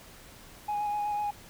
sine tone with vibrato, 830.6 Hz, G#5, in tune, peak -26 dBFS, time 0.68-1.31 s, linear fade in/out 10 ms, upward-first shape square, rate 8 Hz, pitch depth 13 cents each way, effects tanh soft clip ceiling -26 dBFS + pink hiss -51 dBFS RMS until 1.49 s

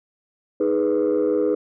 sine chord, G# minor, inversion second, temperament equal, 311.1 / 415.3 / 493.9 Hz, D#4 / G#4 / B4, 0 / 0 / 0 cents, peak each -21 / -20 / -20 dBFS, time 0.6-1.55 s, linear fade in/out 5 ms, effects tanh soft clip ceiling -13 dBFS

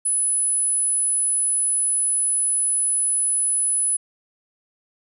sine tone, 10090 Hz, D#9, 23 cents sharp, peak -18 dBFS, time 0.05-3.97 s, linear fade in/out 10 ms, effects none

